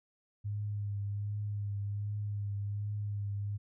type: tone with vibrato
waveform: sine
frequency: 102.5 Hz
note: G#2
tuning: 22 cents flat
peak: -33 dBFS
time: 0.44-3.58 s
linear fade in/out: 20 ms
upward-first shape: triangle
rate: 1.3 Hz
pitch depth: 30 cents each way
effects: none